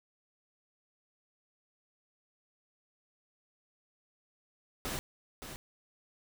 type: noise with echo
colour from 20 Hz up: pink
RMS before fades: -37 dBFS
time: 4.85-4.99 s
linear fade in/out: 0 ms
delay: 570 ms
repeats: 1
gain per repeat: -8 dB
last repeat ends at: 5.56 s
effects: none